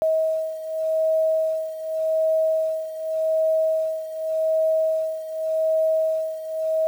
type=beating tone pair; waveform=sine; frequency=637 / 637.86 Hz; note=D#5 / D#5; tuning=+41 / +43 cents; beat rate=0.86 Hz; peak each=-21 / -25 dBFS; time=0.02-6.87 s; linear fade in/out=0 ms; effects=8-bit